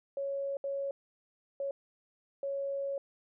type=tone bursts at uneven times; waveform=sine; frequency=554.4 Hz; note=C#5; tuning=in tune; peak=-32 dBFS; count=4; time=0.17-0.57 / 0.64-0.91 / 1.6-1.71 / 2.43-2.98 s; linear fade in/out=2 ms; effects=none